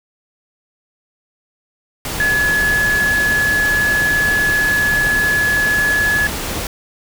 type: tone in noise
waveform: sine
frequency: 1700 Hz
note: G#6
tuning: 40 cents sharp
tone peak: -13 dBFS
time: 2.2-6.27 s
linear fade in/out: 2 ms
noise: pink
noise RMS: -23 dBFS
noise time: 2.05-6.67 s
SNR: +7 dB
effects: none